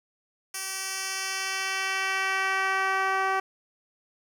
10% pulse tone with band-pass filter sweep, 383.7 Hz, G4, 37 cents flat, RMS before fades -28 dBFS, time 0.54-3.4 s, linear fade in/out 5 ms, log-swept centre 9100 to 900 Hz, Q 0.87, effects 9-bit

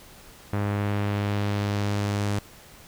sawtooth tone with low-pass filter sweep, 102.2 Hz, G#2, 27 cents flat, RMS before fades -26 dBFS, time 0.53-2.39 s, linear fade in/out 0 ms, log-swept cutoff 1800 to 9500 Hz, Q 0.97, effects pink hiss -49 dBFS RMS until 2.87 s

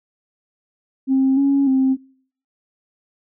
sine tone with pitch steps, 266.1 / 277.4 / 264.1 Hz, C4 / C#4 / C4, +29 / +1 / +16 cents, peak -12 dBFS, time 1.07-1.97 s, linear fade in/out 50 ms, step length 300 ms, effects noise-tail reverb RT60 0.6 s tail -26 dB re dry + tanh soft clip ceiling -9 dBFS

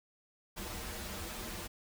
pink noise with comb filter, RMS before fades -42 dBFS, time 0.56-1.68 s, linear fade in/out 20 ms, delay 7.3 ms, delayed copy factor -0.85, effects none

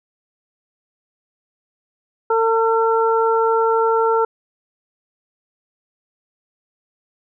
harmonic tone, 451.9 Hz, A4, 46 cents sharp, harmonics 1 / 2 / 3, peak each -16 / -19 / -21 dBFS, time 2.3-4.25 s, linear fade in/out 5 ms, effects none

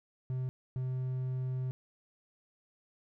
triangle tone bursts at uneven times, 128.6 Hz, C3, 30 cents flat, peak -30 dBFS, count 2, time 0.3-0.49 / 0.76-1.71 s, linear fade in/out 0 ms, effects none

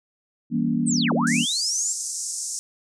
sine chord, E diminished seventh, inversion none, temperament just, 164.81 / 197.78 / 237.3 / 284.8 Hz, E3 / G3 / Bb3 / Db4, 0 / +16 / +31 / +47 cents, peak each -27 / -28 / -22 / -28 dBFS, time 0.5-1.46 s, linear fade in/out 50 ms
sine linear two-way sweep, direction down then up, 8810 to 277.2 to 7680 Hz, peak -23 dBFS, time 0.86-1.94 s, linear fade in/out 20 ms, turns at 1.13 s
pink band-pass noise, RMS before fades -30 dBFS, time 1.27-2.59 s, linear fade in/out 0 ms, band 5700 to 9100 Hz, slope 48 dB/octave
effects none

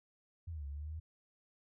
sine exponential two-way sweep, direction down then up, 88.5 to 69.3 to 81.1 Hz, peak -40 dBFS, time 0.47-1 s, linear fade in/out 10 ms, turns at 0.66 s, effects none

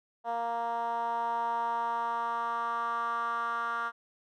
10% pulse tone with band-pass filter sweep, 233.3 Hz, A#3, 2 cents sharp, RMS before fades -32 dBFS, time 0.24-3.92 s, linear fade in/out 50 ms, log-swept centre 780 to 1300 Hz, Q 4.6, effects none

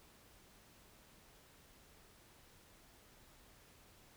silence, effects pink hiss -64 dBFS RMS until 4.16 s

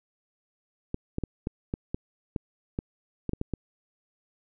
clicks, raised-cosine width 3 ms, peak -16 dBFS, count 12, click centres 0.944 / 1.184 / 1.237 / 1.471 / 1.739 / 1.945 / 2.362 / 2.789 / 3.293 / 3.334 / 3.414 / 3.537 s, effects none

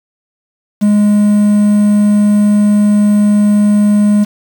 triangle tone with quantisation, 207.7 Hz, G#3, in tune, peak -4 dBFS, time 0.81-4.25 s, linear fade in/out 20 ms, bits 5, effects none

